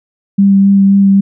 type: tone with vibrato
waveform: sine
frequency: 197 Hz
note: G3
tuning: 9 cents sharp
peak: -4 dBFS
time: 0.38-1.21 s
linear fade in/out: 10 ms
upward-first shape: sine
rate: 3.8 Hz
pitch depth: 12 cents each way
effects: none